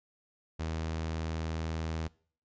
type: tone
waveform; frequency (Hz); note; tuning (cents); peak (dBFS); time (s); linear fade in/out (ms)
sawtooth; 80.3; E2; -45; -29; 0.59-2.08; 10
effects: noise-tail reverb RT60 0.5 s tail -23 dB re dry + resampled to 16000 Hz